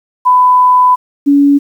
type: tone pair in turn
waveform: sine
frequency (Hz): 1000 / 283.5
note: B5 / C#4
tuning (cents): +21 / +39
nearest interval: octave + minor seventh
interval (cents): 2182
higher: first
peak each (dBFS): -4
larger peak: neither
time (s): 0.25-0.96 / 1.26-1.59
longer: first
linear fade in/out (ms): 20
effects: 7-bit